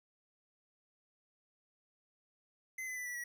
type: tone with pitch steps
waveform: square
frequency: 2051 / 2019 / 1988 / 1957.2 / 1927 Hz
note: C7 / B6 / B6 / B6 / B6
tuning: -35 / +38 / +11 / -16 / -43 cents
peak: -40 dBFS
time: 2.78-3.24 s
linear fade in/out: 5 ms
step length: 92 ms
effects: 13-bit